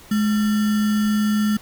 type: tone with sample-and-hold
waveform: sine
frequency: 211.3 Hz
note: G#3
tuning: 30 cents sharp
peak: -16 dBFS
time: 0.11-1.57 s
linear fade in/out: 5 ms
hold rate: 1575 Hz
effects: pink hiss -45 dBFS RMS until 1.61 s